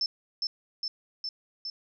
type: tone with echo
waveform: sine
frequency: 5290 Hz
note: E8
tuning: 5 cents sharp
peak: -25 dBFS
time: 0.01-0.06 s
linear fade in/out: 2 ms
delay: 410 ms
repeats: 4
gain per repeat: -2 dB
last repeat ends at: 1.7 s
effects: none